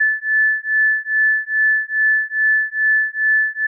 sine beating tone pair, 1741 / 1743.4 Hz, A6 / A6, -19 / -16 cents, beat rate 2.4 Hz, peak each -17 dBFS, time 0-3.67 s, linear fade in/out 10 ms, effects none

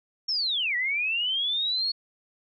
sine linear two-way sweep, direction down then up, 5510 to 1902 to 4385 Hz, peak -24 dBFS, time 0.28-1.92 s, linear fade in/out 10 ms, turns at 0.76 s, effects none

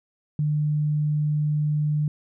sine tone, 150 Hz, D3, 37 cents sharp, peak -20 dBFS, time 0.39-2.08 s, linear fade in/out 2 ms, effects none

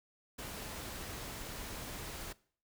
pink noise, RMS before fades -44 dBFS, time 0.38-2.33 s, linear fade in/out 10 ms, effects noise-tail reverb RT60 0.5 s tail -21 dB re dry

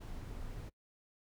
brown noise, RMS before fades -44 dBFS, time 0-0.7 s, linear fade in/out 20 ms, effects noise-tail reverb RT60 0.1 s tail -23 dB re dry

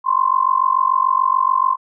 sine tone with amplitude modulation, 1046.5 Hz, C6, in tune, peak -9 dBFS, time 0.04-1.77 s, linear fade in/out 50 ms, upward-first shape sine, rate 46.9 Hz, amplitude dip 95%, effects none

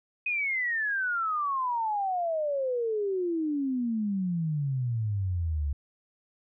sine exponential sweep, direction down, 2522 to 69.3 Hz, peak -26 dBFS, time 0.26-5.73 s, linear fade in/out 5 ms, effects none

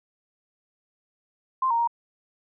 sine tone with pitch steps, 1045 / 929 / 938 Hz, C6 / A#5 / A#5, -2 / -6 / +11 cents, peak -20 dBFS, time 1.62-1.875 s, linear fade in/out 5 ms, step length 85 ms, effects none

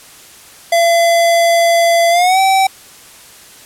square tone with pitch glide, 678 to 769.9 Hz, E5 to G5, +49 to -31 cents, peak -9 dBFS, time 0.72-2.67 s, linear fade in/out 5 ms, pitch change +220 cents, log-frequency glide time 2.1-2.39 s, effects white hiss -39 dBFS RMS until 3.65 s + low-pass 12000 Hz 12 dB/octave

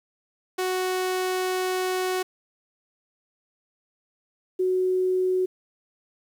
sawtooth / sine tone pair in turn, 370 / 370 Hz, F#4 / F#4, 0 / 0 cents, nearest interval unison, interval 0 cents, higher neither, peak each -20 dBFS, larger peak neither, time 0.58-2.23 / 4.59-5.46 s, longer first, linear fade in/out 10 ms, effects 9-bit

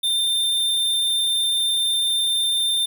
square tone, 3594 Hz, A7, 36 cents sharp, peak -19 dBFS, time 0.03-2.86 s, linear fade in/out 10 ms, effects none

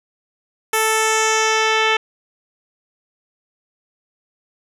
10% pulse tone with low-pass filter sweep, 440 Hz, A4, in tune, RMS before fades -17 dBFS, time 0.73-1.97 s, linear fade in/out 5 ms, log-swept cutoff 12000 to 3400 Hz, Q 2.1, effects none

